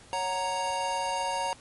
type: chord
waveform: square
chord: F# major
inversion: second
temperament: equal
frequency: 554.4 / 740 / 932.3 Hz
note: C#5 / F#5 / A#5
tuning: 0 / 0 / 0 cents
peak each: -36 / -36 / -30 dBFS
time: 0.13-1.53 s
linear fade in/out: 0 ms
effects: pink hiss -53 dBFS RMS until 1.6 s + MP3 48 kbps